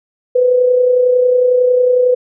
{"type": "tone with amplitude modulation", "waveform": "sine", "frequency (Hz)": 499.3, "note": "B4", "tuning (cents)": 19, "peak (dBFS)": -6, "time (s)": [0.35, 2.15], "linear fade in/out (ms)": 10, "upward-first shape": "sine", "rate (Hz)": 31, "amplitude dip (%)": 45, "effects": []}